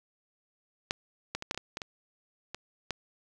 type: clicks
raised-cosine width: 0.2 ms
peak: -11 / -15 / -20 / -11 / -21 / -17 / -18 / -20 / -20 / -15 dBFS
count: 10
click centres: 0.909 / 1.35 / 1.424 / 1.511 / 1.546 / 1.576 / 1.771 / 1.818 / 2.546 / 2.907 s
effects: none